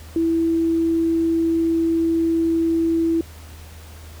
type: tone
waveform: sine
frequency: 329.6 Hz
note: E4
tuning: in tune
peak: -16 dBFS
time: 0.16-3.21 s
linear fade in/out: 2 ms
effects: added 79 Hz sine -38 dBFS peak until 4.2 s + pink hiss -45 dBFS RMS until 4.2 s